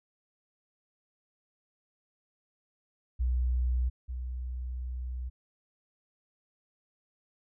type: tone pair in turn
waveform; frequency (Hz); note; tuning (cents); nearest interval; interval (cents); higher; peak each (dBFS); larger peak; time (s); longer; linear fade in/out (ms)
sine; 62 / 62.43; B1 / B1; +7 / +19; unison; 12; second; -25 / -33; first; 3.19-3.9 / 4.08-5.3; second; 20
effects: none